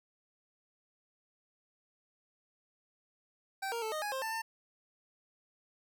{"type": "tone with pitch steps", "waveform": "25% pulse", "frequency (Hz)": [776, 466.3, 439, 618, 830, 529, 889, 899], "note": ["G5", "A#4", "A4", "D#5", "G#5", "C5", "A5", "A5"], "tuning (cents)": [-18, 1, -4, -12, -1, 19, 18, 37], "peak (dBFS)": -31, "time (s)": [3.62, 4.42], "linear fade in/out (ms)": 10, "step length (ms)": 100, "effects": []}